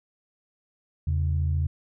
sine tone pair together, 82.5 / 136.84 Hz, E2 / C#3, +2 / -22 cents, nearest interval major sixth, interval 876 cents, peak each -22 / -28 dBFS, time 1.07-1.67 s, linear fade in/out 5 ms, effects tanh soft clip ceiling -15 dBFS

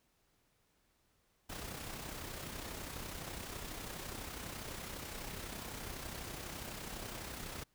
pink noise with amplitude modulation, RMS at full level -43 dBFS, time 1.49-7.64 s, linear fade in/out 10 ms, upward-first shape sine, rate 32 Hz, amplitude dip 45%, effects pink hiss -75 dBFS RMS until 7.74 s

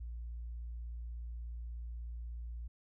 sine tone, 58.27 Hz, A#1, in tune, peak -39 dBFS, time 0-2.68 s, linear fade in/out 10 ms, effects tanh soft clip ceiling -37 dBFS

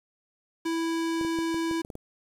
square tone, 329.6 Hz, E4, in tune, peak -27 dBFS, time 0.65-1.82 s, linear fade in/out 10 ms
clicks, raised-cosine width 2 ms, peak -25 dBFS, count 8, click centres 1.212 / 1.249 / 1.388 / 1.544 / 1.712 / 1.849 / 1.902 / 1.954 s
effects low-pass 9000 Hz 12 dB/octave + 8-bit

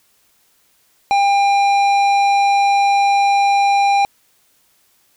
sine tone with tanh clipping, 800 Hz, G5, 35 cents sharp, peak -13 dBFS, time 1.11-4.05 s, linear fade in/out 0 ms, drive 13 dB, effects white hiss -58 dBFS RMS until 5.16 s

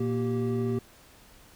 triangle tone cluster, 117 / 235.1 / 387.7 Hz, A#2 / A#3 / G4, +7 / +15 / -19 cents, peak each -28 dBFS, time 0-0.79 s, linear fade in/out 5 ms, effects pink hiss -55 dBFS RMS until 1.55 s

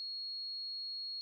sine tone, 4308 Hz, C8, 50 cents sharp, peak -39 dBFS, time 0-1.21 s, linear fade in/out 0 ms, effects none

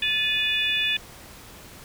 harmonic tone with a mistuned harmonic, 580 Hz, D5, 22 cents flat, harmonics 3 / 4 / 5 / 6, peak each -30 / -25 / -30 / -25 dBFS, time 0.02-0.97 s, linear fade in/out 5 ms, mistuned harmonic 4, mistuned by +120 cents, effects pink hiss -45 dBFS RMS until 1.84 s

